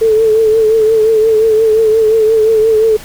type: tone with vibrato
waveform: sine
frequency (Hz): 440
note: A4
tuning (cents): 0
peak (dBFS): -6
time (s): 0.01-2.97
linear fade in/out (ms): 10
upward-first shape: triangle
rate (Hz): 5.7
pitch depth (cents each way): 54
effects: pink hiss -32 dBFS RMS until 3.04 s